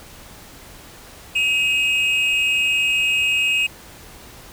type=tone pair together; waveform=triangle; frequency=2541 / 2820 Hz; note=D#7 / F7; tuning=+36 / +16 cents; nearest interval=major second; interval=180 cents; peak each=-16 / -20 dBFS; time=1.35-3.67 s; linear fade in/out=10 ms; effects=pink hiss -42 dBFS RMS until 4.52 s